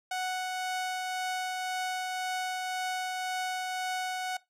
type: tone with tremolo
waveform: sawtooth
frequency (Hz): 740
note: F#5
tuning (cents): 0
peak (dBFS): -26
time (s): 0.11-4.37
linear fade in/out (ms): 5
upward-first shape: triangle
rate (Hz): 1.9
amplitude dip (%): 25
effects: noise-tail reverb RT60 0.2 s tail -20 dB re dry + low-pass 11000 Hz 12 dB/octave